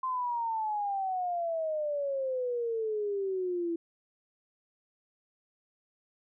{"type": "exponential sweep", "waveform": "sine", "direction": "down", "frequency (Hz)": [1047, 332.2], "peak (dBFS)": -29, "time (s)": [0.03, 3.76], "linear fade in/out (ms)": 5, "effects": []}